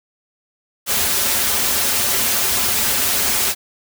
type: noise with comb filter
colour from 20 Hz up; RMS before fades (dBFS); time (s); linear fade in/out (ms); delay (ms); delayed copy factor
white; -18; 0.86-3.55; 50; 6.3; -0.7
effects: none